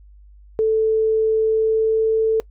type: tone with pitch glide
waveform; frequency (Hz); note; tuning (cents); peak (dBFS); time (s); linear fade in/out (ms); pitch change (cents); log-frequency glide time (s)
sine; 440 to 442.8; A4 to A4; 0 to +11; -14; 0.59-2.4; 0; +11; 1.41-2.12
effects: noise-tail reverb RT60 0.1 s tail -23 dB re dry + added 50 Hz sine -43 dBFS peak until 2.5 s